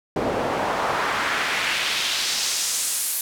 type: noise with band-pass filter sweep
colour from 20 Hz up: pink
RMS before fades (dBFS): -24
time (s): 0.16-3.21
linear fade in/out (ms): 2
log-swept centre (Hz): 460 to 12000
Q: 1.3
effects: none